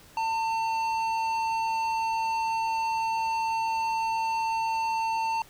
sine tone with tanh clipping, 899 Hz, A5, 37 cents sharp, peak -27 dBFS, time 0.17-5.42 s, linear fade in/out 2 ms, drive 12 dB, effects pink hiss -53 dBFS RMS until 5.49 s

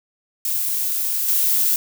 violet noise with level steps, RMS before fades -22 / -18 dBFS, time 0.45-1.76 s, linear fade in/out 2 ms, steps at 1.28 s, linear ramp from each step 5 ms, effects none

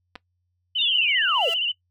clicks, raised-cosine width 0.3 ms, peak -22 dBFS, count 2, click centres 0.155 / 0.159 s
sine tone with vibrato, 2900 Hz, F#7, 35 cents flat, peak -21 dBFS, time 0.75-1.72 s, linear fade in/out 10 ms, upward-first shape sine, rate 15 Hz, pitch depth 89 cents each way
sine linear sweep, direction down, 3803 to 394.3 Hz, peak -21 dBFS, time 0.78-1.5 s, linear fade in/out 20 ms
sawtooth tone with exponential growth, 669 Hz, E5, 25 cents sharp, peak -25 dBFS, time 1.17-1.54 s, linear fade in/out 5 ms, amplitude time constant 80 ms
effects noise-tail reverb RT60 0.1 s tail -19 dB re dry + added 89 Hz sine -70 dBFS peak until 1.9 s

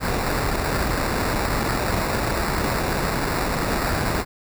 pink noise with sample-and-hold, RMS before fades -23 dBFS, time 0-4.25 s, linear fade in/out 50 ms, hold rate 3150 Hz, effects none

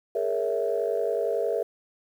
sine chord, A# half-diminished seventh, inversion third, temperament equal with one note detuned, 415.3 / 466.2 / 563.4 / 659.3 Hz, G#4 / A#4 / C#5 / E5, 0 / 0 / +28 / 0 cents, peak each -29 / -27 / -31 / -29 dBFS, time 0.15-1.63 s, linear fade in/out 5 ms, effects tanh soft clip ceiling -14 dBFS + 9-bit

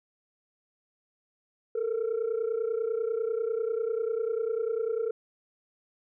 sine tone pair together, 438.4 / 468.5 Hz, A4 / A#4, -6 / +9 cents, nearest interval minor second, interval 115 cents, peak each -28 / -28 dBFS, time 1.75-5.11 s, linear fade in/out 5 ms, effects tanh soft clip ceiling -23 dBFS

